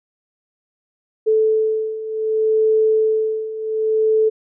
sine beating tone pair, 436.9 / 437.56 Hz, A4 / A4, -12 / -10 cents, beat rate 0.66 Hz, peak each -20 / -16 dBFS, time 1.26-4.3 s, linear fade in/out 20 ms, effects none

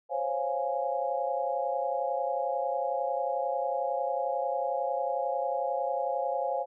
sine chord, Db major seventh, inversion third, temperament equal, 523.3 / 554.4 / 698.5 / 830.6 Hz, C5 / Db5 / F5 / Ab5, 0 / 0 / 0 / 0 cents, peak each -33 dBFS, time 0.09-6.66 s, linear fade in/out 50 ms, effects none

